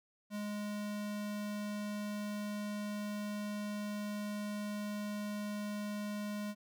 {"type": "tone", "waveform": "square", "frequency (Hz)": 207.7, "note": "G#3", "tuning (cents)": 0, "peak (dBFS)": -38, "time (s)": [0.3, 6.55], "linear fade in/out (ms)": 50, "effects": []}